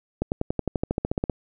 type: accelerating click train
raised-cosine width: 2 ms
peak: -10 dBFS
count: 15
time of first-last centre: 0.22-1.297 s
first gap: 99 ms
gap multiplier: 0.96
effects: none